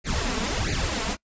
pink noise with flanger, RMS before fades -26 dBFS, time 0.04-1.17 s, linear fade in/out 50 ms, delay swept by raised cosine 0.44 to 4.54 ms, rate 1.5 Hz, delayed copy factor +0.9, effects noise-tail reverb RT60 0.1 s tail -25 dB re dry + resampled to 16000 Hz

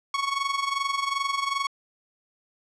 sawtooth tone with amplitude modulation, 1108.7 Hz, C#6, in tune, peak -18 dBFS, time 0.14-1.67 s, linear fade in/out 2 ms, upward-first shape sine, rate 22.6 Hz, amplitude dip 70%, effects low-pass 6000 Hz 12 dB/octave

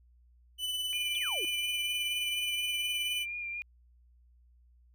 45% pulse tone with tremolo, 2995 Hz, F#7, 20 cents sharp, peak -30 dBFS, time 0.58-3.26 s, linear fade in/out 50 ms, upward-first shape sine, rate 19 Hz, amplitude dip 35%
sine tone with vibrato, 2403 Hz, D7, 39 cents sharp, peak -35 dBFS, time 0.93-3.62 s, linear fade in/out 0 ms, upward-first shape sine, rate 4.2 Hz, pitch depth 23 cents each way
sine exponential sweep, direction down, 3520 to 313.3 Hz, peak -39 dBFS, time 1.15-1.45 s, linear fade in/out 0 ms
effects added 60 Hz sine -59 dBFS peak until 4.94 s

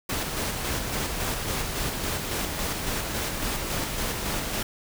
pink noise with tremolo, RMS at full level -28 dBFS, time 0.09-4.63 s, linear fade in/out 5 ms, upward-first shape square, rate 3.6 Hz, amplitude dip 30%, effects none

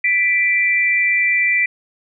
sine tone pair together, 1978.3 / 2349 Hz, B6 / D7, +2 / 0 cents, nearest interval minor third, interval 298 cents, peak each -16 dBFS, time 0.04-1.66 s, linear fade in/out 5 ms, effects none

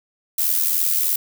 violet noise with amplitude modulation, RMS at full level -17 dBFS, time 0.38-1.16 s, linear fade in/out 5 ms, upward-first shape sine, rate 83.1 Hz, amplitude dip 60%, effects none

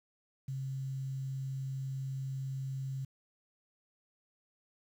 sine tone with quantisation, 134.1 Hz, C3, 43 cents sharp, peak -35 dBFS, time 0.48-3.05 s, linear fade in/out 5 ms, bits 10, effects none

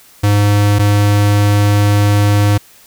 square tone pair in turn, 102.7 / 102.7 Hz, G#2 / G#2, -19 / -19 cents, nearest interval unison, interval 0 cents, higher neither, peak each -9 / -9 dBFS, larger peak neither, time 0.23-0.79 / 0.79-2.58 s, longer second, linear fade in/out 10 ms, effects white hiss -44 dBFS RMS until 2.86 s

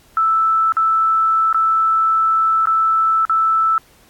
sine tone with dropouts, 1318.5 Hz, E6, in tune, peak -12 dBFS, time 0.17-3.78 s, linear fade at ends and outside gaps 1 ms, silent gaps 0.722-0.768 / 1.528-1.545 / 2.656-2.671 / 3.252-3.296 s, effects pink hiss -51 dBFS RMS until 4.09 s + AAC 64 kbps

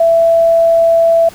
sine tone, 665 Hz, E5, 15 cents sharp, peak -6 dBFS, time 0-1.29 s, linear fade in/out 5 ms, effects pink hiss -37 dBFS RMS until 1.34 s

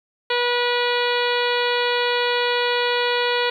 harmonic tone, 485.7 Hz, B4, 29 cents flat, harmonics 1 / 2 / 3 / 4 / 5 / 6 / 7 / 8 / 9, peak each -22 / -25 / -27 / -28 / -29 / -30 / -30 / -31 / -32 dBFS, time 0.3-3.5 s, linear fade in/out 5 ms, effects 9-bit

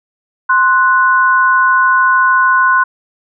sine tone pair together, 1046.5 / 1480 Hz, C6 / F#6, 0 / 0 cents, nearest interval tritone, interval 600 cents, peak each -10 dBFS, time 0.49-2.84 s, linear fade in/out 10 ms, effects none

